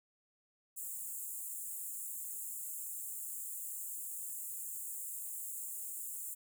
pink high-pass noise, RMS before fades -43 dBFS, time 0.76-6.35 s, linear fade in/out 20 ms, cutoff 7100 Hz, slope 96 dB/octave, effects none

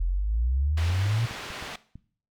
sine exponential sweep, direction up, 41.2 to 119 Hz, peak -22 dBFS, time 0-1.26 s, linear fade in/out 10 ms
white low-pass noise, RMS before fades -38 dBFS, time 0.77-1.76 s, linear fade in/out 5 ms, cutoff 3100 Hz, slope 12 dB/octave
clicks, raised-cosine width 5 ms, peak -30 dBFS, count 6, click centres 0.9 / 1.099 / 1.311 / 1.504 / 1.625 / 1.956 s
effects noise-tail reverb RT60 0.5 s tail -18 dB re dry

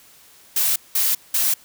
blue noise bursts, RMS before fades -19 dBFS, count 3, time 0.56-1.54 s, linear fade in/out 5 ms, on 200 ms, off 190 ms, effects white hiss -50 dBFS RMS until 1.64 s

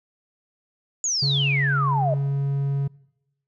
sine exponential sweep, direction down, 7020 to 601 Hz, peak -21 dBFS, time 1.04-2.14 s, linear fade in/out 2 ms
triangle tone, 139.3 Hz, C#3, 9 cents sharp, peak -19 dBFS, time 1.22-2.88 s, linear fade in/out 10 ms
effects noise-tail reverb RT60 0.9 s tail -23 dB re dry

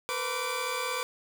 20% pulse tone cluster, 468.7 / 505 / 1156 / 2403 Hz, A#4 / B4 / D6 / D7, +9 / +39 / -28 / +39 cents, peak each -34 / -29 / -29 / -34 dBFS, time 0.09-1.03 s, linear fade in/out 0 ms, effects none

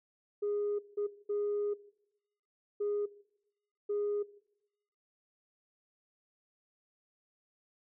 sine tone bursts at uneven times, 412.1 Hz, G#4, 13 cents flat, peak -29 dBFS, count 5, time 0.42-0.79 / 0.97-1.07 / 1.29-1.74 / 2.8-3.06 / 3.89-4.23 s, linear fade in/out 10 ms, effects noise-tail reverb RT60 0.8 s tail -18 dB re dry + tanh soft clip ceiling -27 dBFS

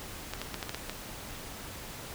clicks, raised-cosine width 0.2 ms, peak -17 dBFS, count 7, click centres 0.336 / 0.416 / 0.543 / 0.628 / 0.694 / 0.746 / 0.896 s, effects pink hiss -43 dBFS RMS until 2.14 s

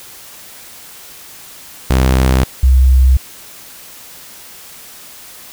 sawtooth / sine tone pair in turn, 64.8 / 64.8 Hz, C2 / C2, -16 / -16 cents, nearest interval unison, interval 0 cents, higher neither, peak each -5 dBFS, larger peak neither, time 1.9-2.44 / 2.63-3.17 s, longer neither, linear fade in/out 5 ms, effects white hiss -36 dBFS RMS until 5.52 s

